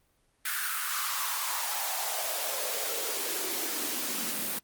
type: noise with high-pass filter sweep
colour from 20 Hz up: white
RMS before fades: -32 dBFS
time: 0.45-4.59 s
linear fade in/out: 5 ms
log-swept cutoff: 1600 to 200 Hz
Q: 3.9
effects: pink hiss -70 dBFS RMS until 4.63 s + Opus 32 kbps